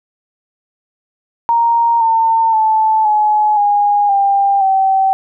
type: tone with pitch steps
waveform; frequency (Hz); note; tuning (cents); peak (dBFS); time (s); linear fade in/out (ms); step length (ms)
sine; 932 / 902.9 / 874.6 / 847.3 / 820.8 / 795.1 / 770.3; A#5 / A5 / A5 / G#5 / G#5 / G5 / G5; -1 / +44 / -11 / +34 / -21 / +24 / -30; -9; 1.49-5.13; 0; 520
effects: none